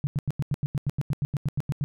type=tone bursts; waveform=sine; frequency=142.4 Hz; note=C#3; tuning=47 cents sharp; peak=-22 dBFS; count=16; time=0.04-1.84 s; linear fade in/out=0 ms; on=30 ms; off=88 ms; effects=none